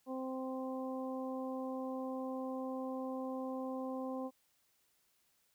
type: harmonic tone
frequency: 260.7 Hz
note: C4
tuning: 6 cents flat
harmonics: 1 / 2 / 3 / 4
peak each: -40 / -42 / -48 / -49 dBFS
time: 0.06-4.31 s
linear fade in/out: 50 ms
effects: white hiss -75 dBFS RMS until 5.54 s